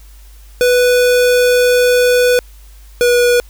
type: tone pair in turn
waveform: square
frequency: 493.9 / 485.4 Hz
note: B4 / B4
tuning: 0 / -30 cents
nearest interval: unison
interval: 30 cents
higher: first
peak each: -9 dBFS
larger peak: neither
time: 0.61-2.39 / 3.01-3.4 s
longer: first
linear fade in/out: 0 ms
effects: added 50 Hz sine -36 dBFS peak until 3.49 s + white hiss -48 dBFS RMS until 3.49 s